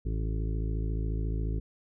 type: harmonic tone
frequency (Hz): 54.2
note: A1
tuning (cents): -25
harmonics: 1 / 2 / 3 / 5 / 6 / 7 / 8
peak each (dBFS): -29 / -35 / -39 / -43 / -45 / -46 / -47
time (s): 0.05-1.6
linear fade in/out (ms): 10
effects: none